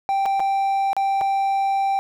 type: tone with dropouts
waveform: triangle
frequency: 784 Hz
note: G5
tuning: in tune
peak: -16 dBFS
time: 0.09-1.99 s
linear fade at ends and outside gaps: 0 ms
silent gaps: 0.256-0.26 / 0.396-0.402 / 0.931-0.966 / 1.211-1.215 s
effects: none